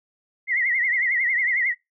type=tone with vibrato; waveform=sine; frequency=2015 Hz; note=B6; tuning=34 cents sharp; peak=-19 dBFS; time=0.47-1.75 s; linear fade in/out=50 ms; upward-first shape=triangle; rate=11 Hz; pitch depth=140 cents each way; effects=noise-tail reverb RT60 0.2 s tail -25 dB re dry